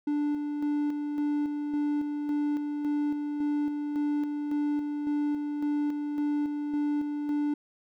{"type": "tone with tremolo", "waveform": "triangle", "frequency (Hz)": 293.7, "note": "D4", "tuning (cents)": 0, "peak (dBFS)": -23, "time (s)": [0.07, 7.54], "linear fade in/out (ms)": 5, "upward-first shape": "square", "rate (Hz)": 1.8, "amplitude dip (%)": 40, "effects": []}